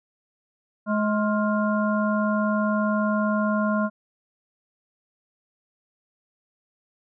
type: harmonic tone with a mistuned harmonic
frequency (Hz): 211.2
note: G#3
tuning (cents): +29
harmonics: 1 / 3 / 5 / 7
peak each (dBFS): -22 / -27 / -29 / -30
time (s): 0.86-3.9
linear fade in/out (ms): 50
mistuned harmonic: 7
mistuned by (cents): -91
effects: none